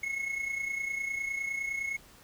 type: tone with amplitude modulation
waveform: triangle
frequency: 2180 Hz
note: C#7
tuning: 29 cents flat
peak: -27 dBFS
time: 0.03-1.97 s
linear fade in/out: 5 ms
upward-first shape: sine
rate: 29.8 Hz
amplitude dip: 60%
effects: pink hiss -56 dBFS RMS until 2.23 s